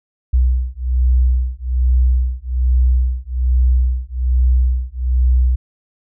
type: beating tone pair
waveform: sine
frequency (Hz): 62 / 63.2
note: B1 / B1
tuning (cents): +7 / +41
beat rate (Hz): 1.2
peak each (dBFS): -15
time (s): 0.33-5.56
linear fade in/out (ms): 10
effects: none